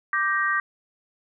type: chord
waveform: sine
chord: G minor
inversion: second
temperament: just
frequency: 1176 / 1568 / 1881.6 Hz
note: D6 / G6 / Bb6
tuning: +2 / 0 / +16 cents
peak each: -25 dBFS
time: 0.13-0.6 s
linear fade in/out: 2 ms
effects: none